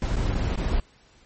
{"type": "noise with dropouts", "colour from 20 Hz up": "brown", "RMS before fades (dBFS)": -24, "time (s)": [0.02, 0.8], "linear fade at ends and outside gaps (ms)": 2, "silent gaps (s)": [[0.158, 0.166], [0.345, 0.35], [0.558, 0.575]], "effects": ["pink hiss -57 dBFS RMS until 1.25 s", "MP3 32 kbps"]}